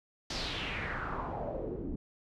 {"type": "noise with low-pass filter sweep", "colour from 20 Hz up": "pink", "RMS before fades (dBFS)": -37, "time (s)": [0.3, 1.96], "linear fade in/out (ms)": 5, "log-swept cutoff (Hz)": [5300, 270], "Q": 3.6, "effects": []}